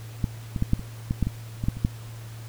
clicks, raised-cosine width 5 ms, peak -11 / -15 / -10 / -7 / -20 / -12 / -9 / -13 / -16 / -10 / -22 / -8 dBFS, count 12, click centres 0.242 / 0.562 / 0.624 / 0.734 / 0.794 / 1.109 / 1.227 / 1.27 / 1.639 / 1.685 / 1.77 / 1.849 s, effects added 113 Hz sine -37 dBFS peak until 2.48 s + pink hiss -48 dBFS RMS until 2.48 s

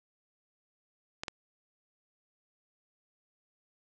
clicks, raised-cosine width 0.2 ms, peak -18 dBFS, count 2, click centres 1.235 / 1.282 s, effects resampled to 24000 Hz + 10-bit

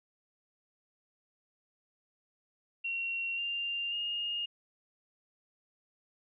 sine tone with pitch steps, 2739 / 2790 / 2842 Hz, F7 / F7 / F7, -34 / -2 / +30 cents, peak -32 dBFS, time 2.84-4.46 s, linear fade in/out 10 ms, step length 540 ms, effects none

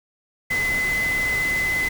sine tone in noise, 2029 Hz, B6, 46 cents sharp, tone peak -20 dBFS, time 0.5-1.89 s, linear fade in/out 10 ms, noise pink, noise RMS -31 dBFS, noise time 0.5-1.89 s, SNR +8 dB, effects none

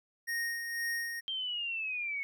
square tone with tremolo, 1860 Hz, A#6, 4 cents flat, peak -32 dBFS, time 0.27-1.21 s, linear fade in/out 20 ms, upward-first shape sine, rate 2 Hz, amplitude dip 45%
sine linear sweep, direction down, 3177 to 2192 Hz, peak -33 dBFS, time 1.28-2.23 s, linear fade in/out 0 ms
effects none

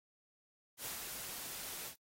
white noise with ADSR envelope, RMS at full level -42 dBFS, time 0.77-1.96 s, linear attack 82 ms, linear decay 140 ms, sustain -3 dB, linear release 96 ms, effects AAC 48 kbps

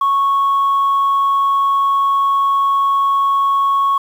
sine tone, 1105 Hz, C#6, 6 cents flat, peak -10 dBFS, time 0.01-3.98 s, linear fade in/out 5 ms, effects tanh soft clip ceiling -9 dBFS + 7-bit

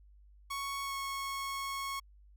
sawtooth tone with pitch glide, 1108.7 to 1098.5 Hz, C#6 to C#6, 0 to -16 cents, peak -32 dBFS, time 0.5-2 s, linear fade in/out 10 ms, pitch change -16 cents, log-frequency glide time 0.83-0.94 s, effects added 50 Hz sine -56 dBFS peak until 2.36 s

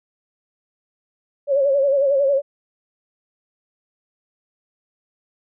sine tone with vibrato, 554.4 Hz, C#5, in tune, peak -14 dBFS, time 1.47-2.42 s, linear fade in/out 50 ms, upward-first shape sine, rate 11 Hz, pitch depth 69 cents each way, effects none

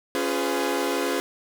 sawtooth chord, C# dominant seventh, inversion none, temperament equal with one note detuned, 277.2 / 349.2 / 415.3 / 503.7 Hz, C#4 / E#4 / G#4 / B4, 0 / 0 / 0 / +34 cents, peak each -25 dBFS, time 0.15-1.2 s, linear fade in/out 0 ms, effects none

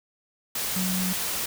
sine tone in noise, 185 Hz, F#3, in tune, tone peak -26 dBFS, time 0.76-1.13 s, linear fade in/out 5 ms, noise white, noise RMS -29 dBFS, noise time 0.55-1.46 s, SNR 0 dB, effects none

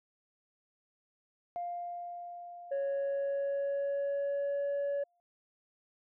sine tone with exponential decay, 700 Hz, F5, 4 cents sharp, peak -33 dBFS, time 1.56-5.2 s, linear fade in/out 0 ms, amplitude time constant 790 ms
sine tone with pitch glide, 554.4 to 565.7 Hz, C#5 to C#5, 0 to +35 cents, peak -28 dBFS, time 2.71-5.04 s, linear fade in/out 10 ms, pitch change +35 cents, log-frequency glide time 2.81-4.69 s
effects tanh soft clip ceiling -29 dBFS

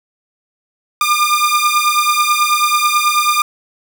sawtooth beating tone pair, 1200 / 1209.2 Hz, D6 / D#6, +37 / -50 cents, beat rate 9.2 Hz, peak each -11 dBFS, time 1.01-3.42 s, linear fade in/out 2 ms, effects 7-bit

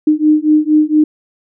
sine beating tone pair, 303.4 / 307.7 Hz, D#4 / D#4, -44 / -19 cents, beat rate 4.3 Hz, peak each -11 dBFS, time 0.07-1.04 s, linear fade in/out 5 ms, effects none

